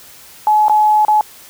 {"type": "tone with dropouts", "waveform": "sine", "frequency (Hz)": 851, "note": "G#5", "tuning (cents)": 42, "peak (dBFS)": -8, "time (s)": [0.47, 1.21], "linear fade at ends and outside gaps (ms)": 1, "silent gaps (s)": [[0.683, 0.696], [1.05, 1.082]], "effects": ["white hiss -40 dBFS RMS until 1.49 s"]}